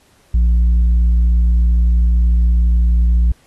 triangle tone with tanh clipping, 58.4 Hz, A#1, 4 cents sharp, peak -10 dBFS, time 0.34-3.32 s, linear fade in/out 5 ms, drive 8 dB, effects pink hiss -54 dBFS RMS until 3.46 s + AAC 32 kbps

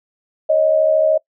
sine tone pair together, 554.4 / 627.7 Hz, C#5 / D#5, 0 / +15 cents, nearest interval major second, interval 215 cents, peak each -18 / -12 dBFS, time 0.49-1.18 s, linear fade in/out 10 ms, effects noise-tail reverb RT60 0.1 s tail -23 dB re dry

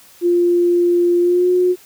sine tone with pitch glide, 349.2 to 361.7 Hz, F4 to F#4, 0 to -39 cents, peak -11 dBFS, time 0.21-1.76 s, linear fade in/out 50 ms, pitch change +61 cents, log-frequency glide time 1.2-1.5 s, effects white hiss -46 dBFS RMS until 1.85 s

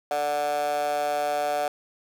15% pulse tone with high-pass filter, 146.83 Hz, D3, in tune, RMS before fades -26 dBFS, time 0.11-1.68 s, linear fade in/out 2 ms, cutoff 680 Hz, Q 8.4, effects none

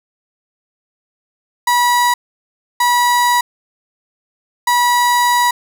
35% pulse tone bursts at uneven times, 971 Hz, B5, 30 cents flat, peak -9 dBFS, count 3, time 1.67-2.14 / 2.8-3.41 / 4.67-5.51 s, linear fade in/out 5 ms, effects none

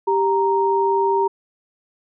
sine tone pair together, 392.5 / 932.3 Hz, G4 / A#5, +2 / 0 cents, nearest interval octave + minor third, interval 1498 cents, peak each -18 dBFS, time 0.07-1.28 s, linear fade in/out 10 ms, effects none

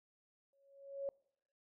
sine tone with exponential growth, 554 Hz, C#5, 1 cent flat, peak -35 dBFS, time 0.53-1.09 s, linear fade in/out 1 ms, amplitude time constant 120 ms, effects noise-tail reverb RT60 0.8 s tail -26 dB re dry

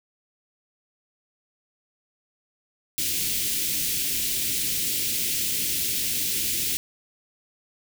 white band-stop noise, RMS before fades -26 dBFS, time 2.98-6.77 s, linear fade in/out 0 ms, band 380 to 2300 Hz, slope 24 dB/octave, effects none

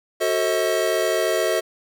square chord, F# diminished seventh, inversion none, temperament just, 370 / 444 / 532.8 / 639.4 Hz, F#4 / A4 / C5 / Eb5, 0 / +16 / +31 / +47 cents, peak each -26 / -26 / -28 / -23 dBFS, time 0.2-1.61 s, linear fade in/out 20 ms, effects none

